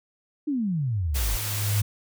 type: exponential sweep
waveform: sine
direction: down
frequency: 311.1 to 42.42 Hz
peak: -23 dBFS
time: 0.47-1.37 s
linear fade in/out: 10 ms
type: tone with exponential growth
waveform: sine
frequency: 103.83 Hz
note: G#2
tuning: in tune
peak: -19 dBFS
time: 0.67-1.82 s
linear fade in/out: 5 ms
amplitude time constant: 250 ms
type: noise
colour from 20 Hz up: white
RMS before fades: -31 dBFS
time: 1.14-1.82 s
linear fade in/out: 20 ms
effects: none